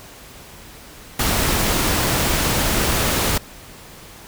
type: noise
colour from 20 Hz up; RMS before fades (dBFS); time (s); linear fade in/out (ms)
pink; -19; 1.19-3.38; 5
effects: pink hiss -41 dBFS RMS until 4.27 s